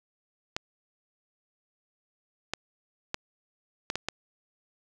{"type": "clicks", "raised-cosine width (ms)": 0.2, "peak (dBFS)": -12, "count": 6, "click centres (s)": [0.565, 2.536, 3.144, 3.901, 3.956, 4.086], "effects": []}